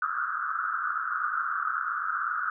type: band-pass noise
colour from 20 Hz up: pink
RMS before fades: -30 dBFS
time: 0.02-2.5 s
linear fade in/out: 2 ms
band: 1200 to 1500 Hz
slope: 96 dB/octave
effects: none

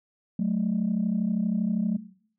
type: tone pair together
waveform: sine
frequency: 186.29 / 218.9 Hz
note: F#3 / A3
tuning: +12 / -9 cents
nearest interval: minor third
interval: 279 cents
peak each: -24 / -25 dBFS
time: 0.39-1.97 s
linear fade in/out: 5 ms
effects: noise-tail reverb RT60 0.6 s tail -19 dB re dry + tanh soft clip ceiling -18 dBFS

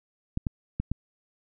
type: clicks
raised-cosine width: 5 ms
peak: -15 dBFS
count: 4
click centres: 0.374 / 0.468 / 0.8 / 0.916 s
effects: none

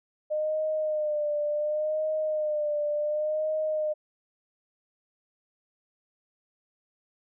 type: tone with vibrato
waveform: sine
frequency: 607 Hz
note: D#5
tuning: 43 cents flat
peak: -25 dBFS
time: 0.3-3.94 s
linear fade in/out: 20 ms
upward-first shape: sine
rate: 0.69 Hz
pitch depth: 44 cents each way
effects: none

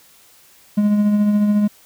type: tone with tremolo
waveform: triangle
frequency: 207.7 Hz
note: G#3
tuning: in tune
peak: -9 dBFS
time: 0.77-1.68 s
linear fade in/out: 10 ms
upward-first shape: triangle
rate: 14 Hz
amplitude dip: 40%
effects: white hiss -50 dBFS RMS until 1.85 s

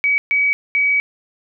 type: tone bursts at uneven times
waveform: sine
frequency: 2272 Hz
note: C#7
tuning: 42 cents sharp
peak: -13 dBFS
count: 3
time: 0.04-0.18 / 0.31-0.53 / 0.75-1 s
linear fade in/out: 0 ms
effects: none

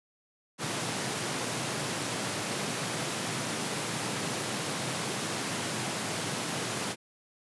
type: high-pass noise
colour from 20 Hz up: pink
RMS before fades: -33 dBFS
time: 0.58-6.96 s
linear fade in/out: 50 ms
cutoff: 110 Hz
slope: 48 dB/octave
effects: resampled to 24000 Hz

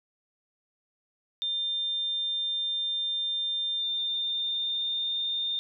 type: tone with pitch glide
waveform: sine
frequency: 3600 to 3623 Hz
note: A7 to A7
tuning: +39 to +50 cents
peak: -27 dBFS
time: 1.42-5.59 s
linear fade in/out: 0 ms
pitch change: +11 cents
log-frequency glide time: 3.71-5.17 s
effects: none

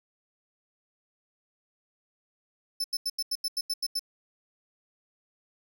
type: tone bursts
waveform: 40% pulse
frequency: 5274 Hz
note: E8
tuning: in tune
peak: -26 dBFS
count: 10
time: 2.8-3.994 s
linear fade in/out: 5 ms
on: 42 ms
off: 86 ms
effects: none

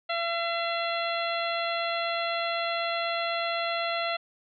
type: harmonic tone with a mistuned harmonic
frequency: 677 Hz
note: E5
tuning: 46 cents sharp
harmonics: 1 / 2 / 3 / 4 / 5 / 6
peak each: -30 / -33 / -35 / -36 / -37 / -38 dBFS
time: 0.09-4.17 s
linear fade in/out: 10 ms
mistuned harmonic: 6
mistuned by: +18 cents
effects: none

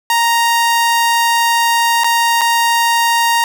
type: tone with dropouts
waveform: sawtooth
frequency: 932.3 Hz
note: A#5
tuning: in tune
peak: -7 dBFS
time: 0.1-3.44 s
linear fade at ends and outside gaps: 1 ms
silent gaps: 2.036-2.043 / 2.411-2.415 s
effects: none

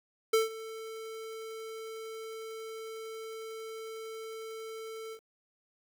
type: tone with ADSR envelope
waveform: square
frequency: 444.5 Hz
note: A4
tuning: 18 cents sharp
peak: -22 dBFS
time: 0.33-5.2 s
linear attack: 8 ms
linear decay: 150 ms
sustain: -19 dB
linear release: 76 ms
effects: 10-bit

